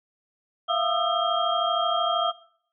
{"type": "tone cluster", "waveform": "sine", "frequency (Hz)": [670, 703, 1222, 1324, 3216], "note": ["E5", "F5", "D#6", "E6", "G7"], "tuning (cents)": [28, 11, -32, 7, 44], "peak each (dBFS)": -28, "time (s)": [0.68, 2.32], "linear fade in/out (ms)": 20, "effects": ["noise-tail reverb RT60 0.6 s tail -20 dB re dry"]}